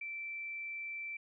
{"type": "tone", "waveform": "sine", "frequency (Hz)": 2335, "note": "D7", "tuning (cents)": -11, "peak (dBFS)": -39, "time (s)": [0.01, 1.17], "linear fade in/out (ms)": 5, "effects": []}